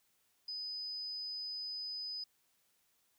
sine tone, 5000 Hz, D#8, 8 cents sharp, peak -39 dBFS, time 0.48-2.24 s, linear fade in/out 5 ms, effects white hiss -75 dBFS RMS until 3.18 s

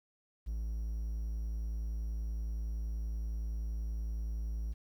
triangle tone, 55.3 Hz, A1, 9 cents sharp, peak -32 dBFS, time 0.46-4.74 s, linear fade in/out 20 ms, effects 11-bit

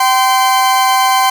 40% pulse tone pair together, 773 / 1033.5 Hz, G5 / C6, -24 / -22 cents, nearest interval perfect fourth, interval 502 cents, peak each -11 dBFS, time 0-1.3 s, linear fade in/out 5 ms, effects none

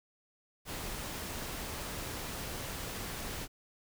pink noise, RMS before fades -40 dBFS, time 0.65-3.48 s, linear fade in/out 50 ms, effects none

